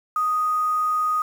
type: tone with quantisation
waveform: sine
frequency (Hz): 1244.5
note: D#6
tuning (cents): 0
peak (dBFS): -19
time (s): 0.16-1.22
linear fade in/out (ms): 2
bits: 7
effects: none